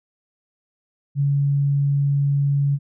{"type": "tone", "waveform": "sine", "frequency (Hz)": 141.2, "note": "C#3", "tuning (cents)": 32, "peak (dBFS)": -16, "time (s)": [1.15, 2.79], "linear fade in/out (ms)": 50, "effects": []}